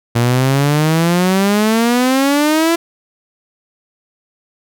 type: exponential sweep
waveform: sawtooth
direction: up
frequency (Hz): 116.54 to 340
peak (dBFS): -7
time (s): 0.15-2.76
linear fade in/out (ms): 10
effects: none

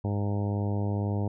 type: harmonic tone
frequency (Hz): 102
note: G#2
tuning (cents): -31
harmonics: 1 / 2 / 3 / 4 / 5 / 6 / 7 / 8 / 9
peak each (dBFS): -27 / -33 / -37 / -39 / -41 / -43 / -44 / -45 / -46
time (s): 0.04-1.28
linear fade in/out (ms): 5
effects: none

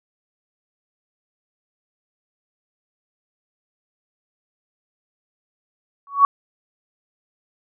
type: tone with exponential growth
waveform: sine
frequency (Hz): 1121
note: C#6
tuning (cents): +19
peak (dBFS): -5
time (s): 6.07-6.25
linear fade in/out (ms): 1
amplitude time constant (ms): 38
effects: none

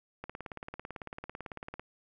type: click train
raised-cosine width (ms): 0.5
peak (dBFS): -25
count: 29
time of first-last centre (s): 0.24-1.796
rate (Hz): 18
effects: none

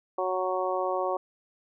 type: harmonic tone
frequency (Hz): 185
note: F#3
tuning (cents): 0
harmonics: 2 / 3 / 4 / 5 / 6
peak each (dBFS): -32 / -30 / -32 / -35 / -33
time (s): 0.18-1.17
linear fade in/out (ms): 5
effects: none

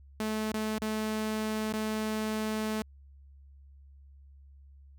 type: tone with dropouts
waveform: sawtooth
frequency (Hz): 216.7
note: A3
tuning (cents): -26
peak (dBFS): -26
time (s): 0.2-2.82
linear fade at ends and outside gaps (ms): 2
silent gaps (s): 0.52-0.54 / 0.784-0.819 / 1.726-1.735
effects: added 69 Hz sine -51 dBFS peak until 4.98 s

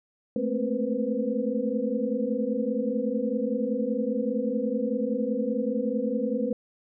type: tone cluster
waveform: sine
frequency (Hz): 216.1 / 226.8 / 263.7 / 483 / 508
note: A3 / A#3 / C4 / B4 / B4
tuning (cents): -31 / -47 / +14 / -39 / +49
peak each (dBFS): -31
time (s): 0.36-6.53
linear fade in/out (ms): 2
effects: none

